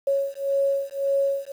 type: beating tone pair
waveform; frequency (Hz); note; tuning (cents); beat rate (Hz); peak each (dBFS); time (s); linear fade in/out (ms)
sine; 552 / 553.8; C#5 / C#5; -7 / -2; 1.8; -24; 0.07-1.52; 5
effects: 8-bit